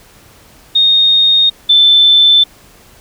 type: tone pair in turn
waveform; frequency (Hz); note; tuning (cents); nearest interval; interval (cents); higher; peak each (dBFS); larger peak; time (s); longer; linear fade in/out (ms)
sine; 3700 / 3531; A#7 / A7; -14 / +5; minor second; 81; first; -6 / -4; second; 0.75-1.5 / 1.69-2.44; neither; 10
effects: pink hiss -43 dBFS RMS until 3 s